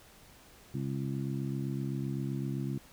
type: harmonic tone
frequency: 67.8 Hz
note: C#2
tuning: 38 cents flat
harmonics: 2 / 3 / 4 / 5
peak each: -34 / -38 / -40 / -42 dBFS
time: 0.74-2.78 s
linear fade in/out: 5 ms
effects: pink hiss -57 dBFS RMS until 2.92 s